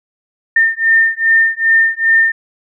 sine beating tone pair, 1809 / 1811.5 Hz, A6 / A6, +48 / +50 cents, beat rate 2.5 Hz, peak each -12 dBFS, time 0.56-2.32 s, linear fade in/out 5 ms, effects none

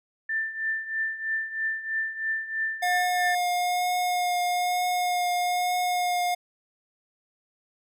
sine tone with tremolo, 1779 Hz, A6, 19 cents sharp, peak -23 dBFS, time 0.29-3.35 s, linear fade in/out 5 ms, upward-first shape triangle, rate 3.1 Hz, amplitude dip 80%
square tone with vibrato, 717 Hz, F5, 45 cents sharp, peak -24 dBFS, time 2.82-6.35 s, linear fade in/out 10 ms, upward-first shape triangle, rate 1.1 Hz, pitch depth 14 cents each way
effects none

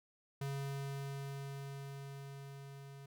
square tone with level ramp, 138.59 Hz, C#3, in tune, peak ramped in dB -38 to -51 dBFS, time 0.41-3.06 s, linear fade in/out 5 ms, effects none

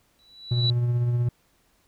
sine tone with exponential growth, 3942 Hz, B7, 4 cents flat, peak -20 dBFS, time 0.19-0.7 s, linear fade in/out 1 ms, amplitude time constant 110 ms
triangle tone with tremolo, 120.7 Hz, B2, 39 cents flat, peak -17 dBFS, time 0.51-1.29 s, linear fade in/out 5 ms, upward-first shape triangle, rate 16 Hz, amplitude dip 35%
effects pink hiss -65 dBFS RMS until 1.87 s

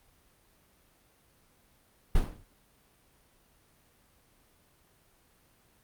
brown noise with exponential decay, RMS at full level -20 dBFS, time 2.15-2.45 s, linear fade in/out 5 ms, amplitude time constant 65 ms, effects pink hiss -65 dBFS RMS until 5.83 s + Opus 32 kbps

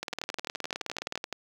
two click trains, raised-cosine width 0.2 ms, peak -16 / -16 dBFS, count 23 / 15, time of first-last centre 0.03-1.176 / 0.13-1.327 s, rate 19.2 / 11.7 Hz, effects high-pass 100 Hz 12 dB/octave + 7-bit

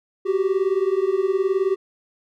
triangle beating tone pair, 374.5 / 393.5 Hz, F#4 / G4, +21 / +7 cents, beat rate 19 Hz, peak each -19 dBFS, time 0.25-1.76 s, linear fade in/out 20 ms, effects none

